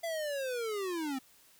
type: linear sweep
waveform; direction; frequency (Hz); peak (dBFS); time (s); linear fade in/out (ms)
square; down; 680 to 255; -34; 0.03-1.19; 10
effects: white hiss -62 dBFS RMS until 1.59 s